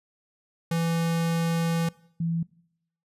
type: tone pair in turn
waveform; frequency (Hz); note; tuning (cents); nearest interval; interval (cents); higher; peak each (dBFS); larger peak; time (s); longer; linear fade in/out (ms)
square / sine; 166.5 / 166.5; E3 / E3; +18 / +18; unison; 0; neither; -24; neither; 0.71-1.89 / 2.2-2.43; first; 5
effects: noise-tail reverb RT60 0.7 s tail -22 dB re dry + resampled to 32000 Hz